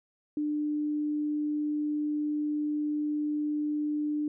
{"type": "tone", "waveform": "sine", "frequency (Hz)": 298.6, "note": "D4", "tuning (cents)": 29, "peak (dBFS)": -27, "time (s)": [0.37, 4.28], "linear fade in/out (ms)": 2, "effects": []}